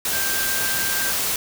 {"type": "tone in noise", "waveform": "sine", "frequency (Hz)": 1577, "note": "G6", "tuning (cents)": 10, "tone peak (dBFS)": -27, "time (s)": [0.13, 1.12], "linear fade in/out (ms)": 2, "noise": "white", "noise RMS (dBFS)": -23, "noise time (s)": [0.05, 1.36], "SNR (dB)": -7, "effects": []}